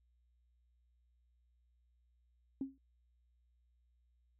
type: tone with exponential decay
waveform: sine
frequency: 270 Hz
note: C#4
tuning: 45 cents flat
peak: -32 dBFS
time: 2.61-2.78 s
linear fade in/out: 2 ms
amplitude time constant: 36 ms
effects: tanh soft clip ceiling -28 dBFS + added 60 Hz sine -70 dBFS peak until 4.39 s